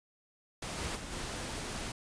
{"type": "noise with level steps", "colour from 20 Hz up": "pink", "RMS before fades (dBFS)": [-39, -37, -43, -39], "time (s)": [0.62, 1.92], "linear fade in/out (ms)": 5, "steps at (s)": [0.77, 0.95, 1.11], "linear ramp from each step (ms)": 20, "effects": ["resampled to 22050 Hz"]}